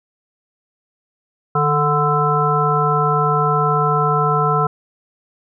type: harmonic tone with a mistuned harmonic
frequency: 146.83 Hz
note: D3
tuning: in tune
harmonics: 1 / 3 / 5 / 7 / 9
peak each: -19 / -21 / -22 / -21 / -18 dBFS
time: 1.55-4.67 s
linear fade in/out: 5 ms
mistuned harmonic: 1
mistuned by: +55 cents
effects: none